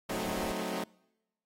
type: chord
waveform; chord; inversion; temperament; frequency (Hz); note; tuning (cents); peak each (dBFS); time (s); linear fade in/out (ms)
15% pulse; F# diminished seventh; none; equal; 185 / 220 / 261.6 / 311.1; F#3 / A3 / C4 / Eb4; 0 / 0 / 0 / 0; -31 / -32 / -35 / -34; 0.09-0.84; 5
type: noise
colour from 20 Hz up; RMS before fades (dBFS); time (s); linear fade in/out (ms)
pink; -44; 0.09-0.52; 10
effects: noise-tail reverb RT60 1.0 s tail -26 dB re dry + AAC 48 kbps